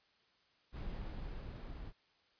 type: noise with level ramp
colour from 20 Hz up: brown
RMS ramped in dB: -42 to -47 dBFS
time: 0.72-1.93 s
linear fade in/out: 50 ms
effects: white hiss -72 dBFS RMS until 2.39 s + resampled to 11025 Hz